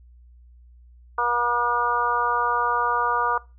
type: harmonic tone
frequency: 240 Hz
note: B3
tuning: 49 cents flat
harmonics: 2 / 3 / 4 / 5 / 6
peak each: -31 / -31 / -23 / -24 / -28 dBFS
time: 1.18-3.38 s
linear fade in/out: 5 ms
effects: noise-tail reverb RT60 0.3 s tail -22 dB re dry + added 60 Hz sine -47 dBFS peak until 3.58 s